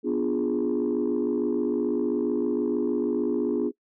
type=chord; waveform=sine; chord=B diminished seventh; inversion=none; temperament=equal; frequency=246.9 / 293.7 / 349.2 / 415.3 Hz; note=B3 / D4 / F4 / Ab4; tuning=0 / 0 / 0 / 0 cents; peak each=-27 dBFS; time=0.03-3.72 s; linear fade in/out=50 ms; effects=noise-tail reverb RT60 0.1 s tail -22 dB re dry + tanh soft clip ceiling -17 dBFS